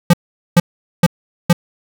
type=tone bursts; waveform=square; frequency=173.2 Hz; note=F3; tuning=14 cents flat; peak=-6 dBFS; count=4; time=0.1-1.53 s; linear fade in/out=5 ms; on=35 ms; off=430 ms; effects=none